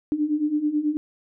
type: beating tone pair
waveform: sine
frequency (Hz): 293.7 / 302.9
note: D4 / D#4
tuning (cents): 0 / -46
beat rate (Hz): 9.2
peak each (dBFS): -26 / -22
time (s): 0.12-0.97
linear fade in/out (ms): 0
effects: none

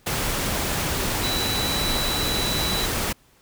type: tone in noise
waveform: sine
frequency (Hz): 3950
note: B7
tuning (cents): 0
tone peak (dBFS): -26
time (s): 1.23-2.86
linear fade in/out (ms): 10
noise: pink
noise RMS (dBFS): -25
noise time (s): 0.06-3.13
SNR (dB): -4
effects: pink hiss -58 dBFS RMS until 3.41 s

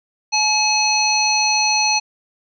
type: harmonic tone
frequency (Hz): 853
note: G#5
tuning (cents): +46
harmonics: 1 / 3 / 5 / 7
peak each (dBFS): -20 / -20 / -20 / -20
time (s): 0.32-2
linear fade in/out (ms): 20
effects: none

